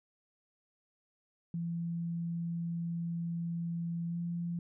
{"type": "tone with pitch glide", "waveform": "sine", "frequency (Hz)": [169.1, 171.46], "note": ["E3", "F3"], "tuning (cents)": [44, -32], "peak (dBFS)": -33, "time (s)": [1.54, 4.59], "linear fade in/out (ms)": 2, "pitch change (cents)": 24, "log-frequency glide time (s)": [4.08, 4.18], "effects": []}